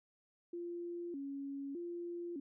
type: tone with vibrato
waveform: sine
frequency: 310 Hz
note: D#4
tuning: 6 cents flat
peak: -40 dBFS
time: 0.53-2.4 s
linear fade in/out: 5 ms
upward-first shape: square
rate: 0.82 Hz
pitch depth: 190 cents each way
effects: none